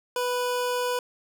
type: tone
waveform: 25% pulse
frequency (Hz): 493.9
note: B4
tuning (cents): 0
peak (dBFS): -21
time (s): 0.16-0.99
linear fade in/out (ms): 2
effects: none